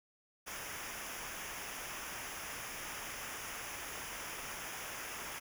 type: noise with comb filter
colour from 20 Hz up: pink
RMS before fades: -44 dBFS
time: 0.46-5.4 s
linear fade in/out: 20 ms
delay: 0.24 ms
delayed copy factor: -0.75
effects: none